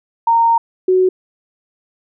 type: tone pair in turn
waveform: sine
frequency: 923 / 371.1 Hz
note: A#5 / F#4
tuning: -17 / +5 cents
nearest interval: octave + major third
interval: 1578 cents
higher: first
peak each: -9 dBFS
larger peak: neither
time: 0.27-0.58 / 0.88-1.09 s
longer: first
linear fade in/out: 5 ms
effects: none